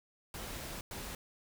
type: noise bursts at uneven times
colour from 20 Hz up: pink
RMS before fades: -43 dBFS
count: 2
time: 0.34-0.81 / 0.91-1.15 s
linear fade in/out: 2 ms
effects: none